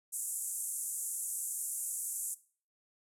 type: band-pass noise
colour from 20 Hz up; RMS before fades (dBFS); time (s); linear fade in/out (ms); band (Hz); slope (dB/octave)
pink; -38; 0.12-2.35; 20; 7400 to 12000; 48
effects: noise-tail reverb RT60 0.4 s tail -17 dB re dry